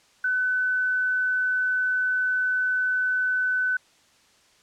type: tone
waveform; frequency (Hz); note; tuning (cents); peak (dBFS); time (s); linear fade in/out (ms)
sine; 1506; F#6; +30; -21; 0.24-3.77; 5
effects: white hiss -59 dBFS RMS until 4.62 s + low-pass 7000 Hz 12 dB/octave